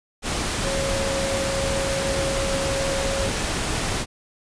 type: tone in noise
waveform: sine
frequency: 546 Hz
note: C#5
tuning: 26 cents flat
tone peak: -25 dBFS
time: 0.62-3.31 s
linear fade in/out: 50 ms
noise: pink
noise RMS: -25 dBFS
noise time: 0.22-4.06 s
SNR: -3 dB
effects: resampled to 22050 Hz